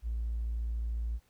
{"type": "tone with tanh clipping", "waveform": "triangle", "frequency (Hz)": 57, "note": "A#1", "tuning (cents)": -38, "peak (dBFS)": -30, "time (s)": [0.02, 1.2], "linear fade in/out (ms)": 50, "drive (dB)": 1, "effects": ["pink hiss -70 dBFS RMS until 1.29 s"]}